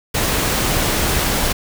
pink noise, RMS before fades -18 dBFS, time 0.14-1.53 s, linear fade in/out 10 ms, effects none

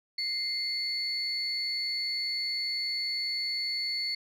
sine tone pair together, 2093 / 4435 Hz, C7 / C#8, 0 / 0 cents, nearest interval octave + minor second, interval 1300 cents, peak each -35 / -29 dBFS, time 0.18-4.15 s, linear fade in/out 5 ms, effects tanh soft clip ceiling -23 dBFS

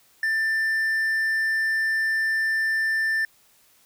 triangle tone, 1780 Hz, A6, 20 cents sharp, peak -19 dBFS, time 0.23-3.25 s, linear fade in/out 2 ms, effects white hiss -59 dBFS RMS until 3.85 s

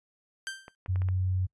sawtooth tone with exponential decay, 1568 Hz, G6, in tune, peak -27 dBFS, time 0.47-0.75 s, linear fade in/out 0 ms, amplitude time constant 60 ms
clicks, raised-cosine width 0.5 ms, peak -29 dBFS, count 5, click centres 0.681 / 0.861 / 0.959 / 1.019 / 1.087 s
sine tone, 92.7 Hz, F#2, 4 cents sharp, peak -25 dBFS, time 0.88-1.47 s, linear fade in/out 20 ms
effects noise-tail reverb RT60 0.1 s tail -24 dB re dry + resampled to 24000 Hz

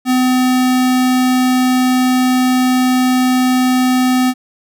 square tone, 254.2 Hz, C4, 50 cents flat, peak -11 dBFS, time 0.05-4.34 s, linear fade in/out 50 ms, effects none

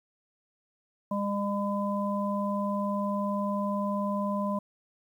harmonic tone, 202.2 Hz, G#3, 46 cents flat, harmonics 1 / 3 / 5, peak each -29 / -33 / -33 dBFS, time 1.11-4.59 s, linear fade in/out 5 ms, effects 10-bit

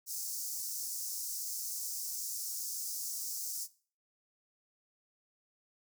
pink high-pass noise, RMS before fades -39 dBFS, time 0.06-3.68 s, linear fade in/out 50 ms, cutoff 5200 Hz, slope 48 dB/octave, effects noise-tail reverb RT60 0.4 s tail -18 dB re dry

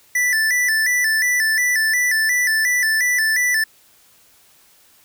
square tone with vibrato, 1864.7 Hz, A#6, in tune, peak -16 dBFS, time 0.15-3.64 s, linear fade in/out 5 ms, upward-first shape square, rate 2.8 Hz, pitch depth 99 cents each way, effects white hiss -53 dBFS RMS until 5.04 s

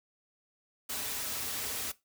white noise with comb filter, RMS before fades -36 dBFS, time 0.89-1.92 s, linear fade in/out 10 ms, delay 5.7 ms, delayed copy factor -0.5, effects noise-tail reverb RT60 0.2 s tail -18 dB re dry

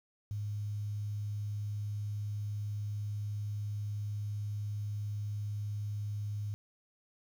sine tone with quantisation, 103.83 Hz, G#2, in tune, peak -34 dBFS, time 0.31-6.54 s, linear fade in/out 0 ms, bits 10, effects none

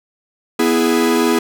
45% pulse chord, E major, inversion second, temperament equal, 246.9 / 329.6 / 415.3 Hz, B3 / E4 / G#4, 0 / 0 / 0 cents, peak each -17 dBFS, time 0.59-1.39 s, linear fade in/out 5 ms, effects none

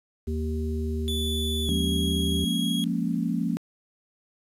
harmonic tone, 77.78 Hz, D#2, in tune, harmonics 1 / 3 / 5, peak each -27 / -32 / -34 dBFS, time 0.27-2.45 s, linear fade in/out 10 ms
45% pulse tone with pitch glide, 3469 to 3307 Hz, A7 to G#7, -25 to -8 cents, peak -29 dBFS, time 1.08-2.84 s, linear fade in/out 0 ms, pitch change -83 cents, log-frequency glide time 1.65-1.71 s
sine chord, Bb minor seventh, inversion second, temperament equal, 174.61 / 207.7 / 233.1 / 277.2 Hz, F3 / Ab3 / Bb3 / Db4, 0 / 0 / 0 / 0 cents, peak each -28 / -31 / -28 / -31 dBFS, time 1.69-3.57 s, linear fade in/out 0 ms
effects resampled to 32000 Hz + 9-bit

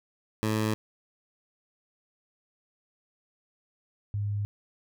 15% pulse / sine tone pair in turn, 108.7 / 102.6 Hz, A2 / G#2, -21 / -21 cents, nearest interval minor second, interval 100 cents, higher first, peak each -19 / -27 dBFS, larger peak first, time 0.43-0.74 / 4.14-4.45 s, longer neither, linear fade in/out 0 ms, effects none

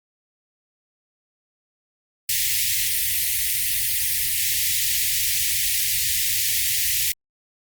white band-stop noise, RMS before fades -22 dBFS, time 2.29-7.12 s, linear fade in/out 2 ms, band 130 to 1800 Hz, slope 96 dB/octave, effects Opus 32 kbps

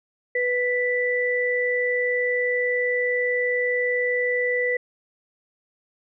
sine tone pair together, 493.9 / 1975.5 Hz, B4 / B6, 0 / 0 cents, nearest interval 2 octaves, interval 2400 cents, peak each -23 dBFS, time 0.35-4.77 s, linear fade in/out 5 ms, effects none

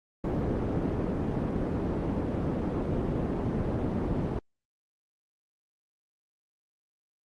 white low-pass noise, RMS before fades -29 dBFS, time 0.24-4.39 s, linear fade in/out 2 ms, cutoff 340 Hz, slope 12 dB/octave, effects Opus 24 kbps

